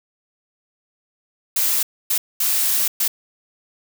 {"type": "noise bursts at uneven times", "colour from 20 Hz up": "blue", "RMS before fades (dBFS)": -19, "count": 4, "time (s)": [[1.56, 1.83], [2.1, 2.18], [2.4, 2.88], [3, 3.08]], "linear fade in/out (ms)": 5, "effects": []}